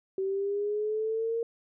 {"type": "linear sweep", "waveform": "sine", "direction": "up", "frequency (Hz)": [381, 463.9], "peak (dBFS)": -27, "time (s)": [0.18, 1.43], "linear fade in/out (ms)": 2, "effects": []}